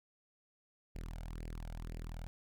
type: tone with flanger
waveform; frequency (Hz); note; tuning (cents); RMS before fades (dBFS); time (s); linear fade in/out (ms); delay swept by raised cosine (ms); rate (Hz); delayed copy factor
sawtooth; 40.66; E1; -23; -44; 0.95-2.27; 0; 0.4 to 1.38; 2; +0.75
effects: none